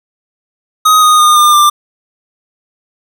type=tone with pitch steps; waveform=square; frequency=1255 / 1237.7 / 1220.7 / 1203.9 / 1187.3 Hz; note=D#6 / D#6 / D#6 / D6 / D6; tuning=+15 / -9 / -33 / +43 / +19 cents; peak=-5 dBFS; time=0.85-1.7 s; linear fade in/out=10 ms; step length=170 ms; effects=none